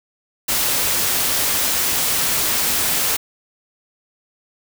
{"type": "noise", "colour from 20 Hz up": "white", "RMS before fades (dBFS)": -19, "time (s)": [0.48, 3.17], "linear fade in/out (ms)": 10, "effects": []}